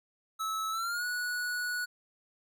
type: tone with pitch glide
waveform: square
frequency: 1300 to 1467.7 Hz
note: E6 to F#6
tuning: -24 to -14 cents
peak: -32 dBFS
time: 0.39-1.86 s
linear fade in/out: 20 ms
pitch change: +210 cents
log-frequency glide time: 0.7-1.05 s
effects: none